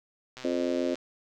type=click train; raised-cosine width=0.2 ms; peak=-25 dBFS; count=76; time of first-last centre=0.37-0.956 s; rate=128 Hz
type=harmonic tone; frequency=87.31 Hz; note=F2; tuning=in tune; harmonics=3 / 4 / 5 / 6 / 7; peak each=-30 / -31 / -37 / -33 / -33 dBFS; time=0.44-0.95 s; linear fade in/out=10 ms
effects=none